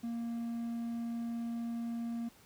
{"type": "tone", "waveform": "triangle", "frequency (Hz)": 233.1, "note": "A#3", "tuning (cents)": 0, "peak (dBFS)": -33, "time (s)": [0.03, 2.29], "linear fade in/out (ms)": 10, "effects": ["pink hiss -61 dBFS RMS until 2.45 s", "high-pass 60 Hz 12 dB/octave"]}